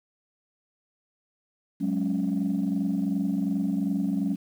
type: chord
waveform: sine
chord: F# suspended second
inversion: none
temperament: equal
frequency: 185 / 207.7 / 277.2 Hz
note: F#3 / G#3 / C#4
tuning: 0 / 0 / 0 cents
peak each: -27 dBFS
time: 1.8-4.36 s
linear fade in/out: 20 ms
effects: tanh soft clip ceiling -18 dBFS + 9-bit